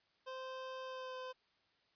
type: tone with pitch glide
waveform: 25% pulse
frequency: 520 to 512.8 Hz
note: C5 to C5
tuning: -11 to -35 cents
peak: -40 dBFS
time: 0.26-1.33 s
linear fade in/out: 20 ms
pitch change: -24 cents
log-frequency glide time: 0.84-1.16 s
effects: white hiss -75 dBFS RMS until 1.95 s + resampled to 11025 Hz